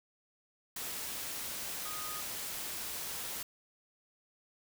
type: tone in noise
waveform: sine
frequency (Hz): 1242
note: D#6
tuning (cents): -3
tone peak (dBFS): -44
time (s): 1.85-2.21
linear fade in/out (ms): 5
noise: white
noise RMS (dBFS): -40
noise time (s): 0.76-3.43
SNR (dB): -7
effects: none